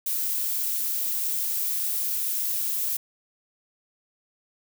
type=noise; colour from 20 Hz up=violet; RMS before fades=-27 dBFS; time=0.06-2.97 s; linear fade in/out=5 ms; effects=none